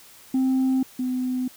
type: tone pair in turn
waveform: sine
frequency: 261.6 / 253.7 Hz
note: C4 / B3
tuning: 0 / +47 cents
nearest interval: minor second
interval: 53 cents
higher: first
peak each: -16 / -22 dBFS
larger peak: first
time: 0.34-0.83 / 0.99-1.48 s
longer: neither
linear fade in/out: 5 ms
effects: tanh soft clip ceiling -17 dBFS + white hiss -49 dBFS RMS until 1.56 s